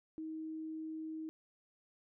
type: tone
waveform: sine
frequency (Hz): 316.5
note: D#4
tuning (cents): +30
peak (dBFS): -40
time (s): 0.18-1.29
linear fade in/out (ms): 0
effects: none